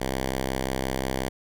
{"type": "tone", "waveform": "5% pulse", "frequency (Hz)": 65.6, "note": "C2", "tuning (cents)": 5, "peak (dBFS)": -15, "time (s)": [0, 1.29], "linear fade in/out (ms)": 10, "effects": []}